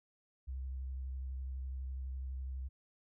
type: tone with vibrato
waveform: sine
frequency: 65.41 Hz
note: C2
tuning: in tune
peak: -38 dBFS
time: 0.47-2.69 s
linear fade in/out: 20 ms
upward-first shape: square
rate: 12 Hz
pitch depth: 20 cents each way
effects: none